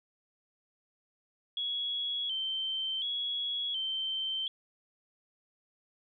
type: tone with vibrato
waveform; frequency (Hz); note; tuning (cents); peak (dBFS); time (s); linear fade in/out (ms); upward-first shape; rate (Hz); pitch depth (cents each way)
sine; 3226; G7; +49; -31; 1.57-4.48; 2; square; 0.69; 63
effects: none